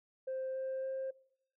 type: tone with pitch steps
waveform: sine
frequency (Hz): 524 / 527 / 530.1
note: C5 / C5 / C5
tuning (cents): +2 / +12 / +23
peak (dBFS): -34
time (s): 0.27-1.11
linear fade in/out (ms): 10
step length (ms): 280
effects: noise-tail reverb RT60 0.7 s tail -23 dB re dry + tanh soft clip ceiling -33 dBFS